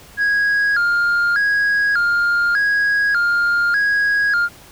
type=tone with vibrato; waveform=sine; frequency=1525 Hz; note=G6; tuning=48 cents flat; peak=-11 dBFS; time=0.17-4.49 s; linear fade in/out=50 ms; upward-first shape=square; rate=0.84 Hz; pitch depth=140 cents each way; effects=tanh soft clip ceiling -13 dBFS + pink hiss -43 dBFS RMS until 4.71 s